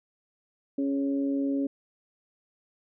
harmonic tone, 138.59 Hz, C#3, in tune, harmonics 2 / 3 / 4, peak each -25 / -37 / -37 dBFS, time 0.78-1.67 s, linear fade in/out 5 ms, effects none

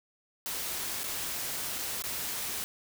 white noise with dropouts, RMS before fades -35 dBFS, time 0.46-2.64 s, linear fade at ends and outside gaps 0 ms, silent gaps 1.034-1.04 / 1.784-1.787 / 2.022-2.039 s, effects none

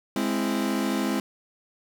40% pulse chord, Ab augmented, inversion none, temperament equal with one note detuned, 207.7 / 261.6 / 332.7 Hz, Ab3 / C4 / E4, 0 / 0 / +16 cents, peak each -27 / -27 / -29 dBFS, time 0.16-1.2 s, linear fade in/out 2 ms, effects none

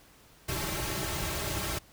pink noise with comb filter, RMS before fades -33 dBFS, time 0.48-1.79 s, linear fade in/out 10 ms, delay 4.1 ms, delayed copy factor -0.8, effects pink hiss -58 dBFS RMS until 1.92 s

